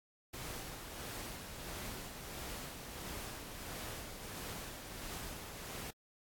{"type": "noise with tremolo", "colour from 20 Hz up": "pink", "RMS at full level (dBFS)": -44, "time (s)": [0.33, 5.91], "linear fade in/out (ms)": 10, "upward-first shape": "sine", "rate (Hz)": 1.5, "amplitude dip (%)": 40, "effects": ["AAC 64 kbps"]}